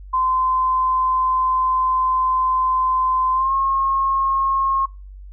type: tone with pitch glide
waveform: sine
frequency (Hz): 1032 to 1080.2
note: C6 to C#6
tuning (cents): -24 to -45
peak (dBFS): -16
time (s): 0.13-4.86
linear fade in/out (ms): 10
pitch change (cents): +79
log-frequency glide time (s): 3.33-3.53
effects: noise-tail reverb RT60 0.3 s tail -21 dB re dry + added 48 Hz sine -35 dBFS peak until 5.32 s